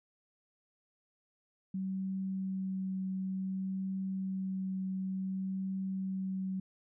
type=tone with vibrato; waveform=sine; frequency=190 Hz; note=F#3; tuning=46 cents sharp; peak=-33 dBFS; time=1.74-6.6 s; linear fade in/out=5 ms; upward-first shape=triangle; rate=0.56 Hz; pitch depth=10 cents each way; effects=none